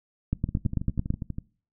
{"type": "two click trains", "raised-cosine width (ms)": 5, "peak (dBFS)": [-12, -19], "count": [8, 12], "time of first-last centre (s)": [[0.33, 1.104], [0.49, 1.384]], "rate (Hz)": [9.04, 12.3], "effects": ["noise-tail reverb RT60 0.4 s tail -22 dB re dry"]}